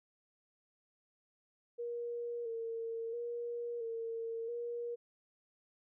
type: tone with vibrato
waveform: sine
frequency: 465.6 Hz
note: A#4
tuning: 2 cents flat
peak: -37 dBFS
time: 1.78-4.96 s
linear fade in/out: 20 ms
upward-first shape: square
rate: 0.74 Hz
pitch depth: 34 cents each way
effects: none